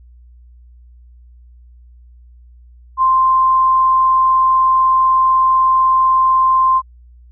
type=tone; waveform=sine; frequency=1046 Hz; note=C6; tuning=1 cent flat; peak=-9 dBFS; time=2.97-6.82 s; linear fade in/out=50 ms; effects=added 60 Hz sine -40 dBFS peak until 7.31 s